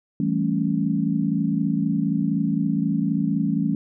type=chord; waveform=sine; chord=A dominant seventh; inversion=second; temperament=equal; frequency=164.81 / 196 / 220 / 277.2 Hz; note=E3 / G3 / A3 / C#4; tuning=0 / 0 / 0 / 0 cents; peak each=-25 dBFS; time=0.2-3.75 s; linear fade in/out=2 ms; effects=none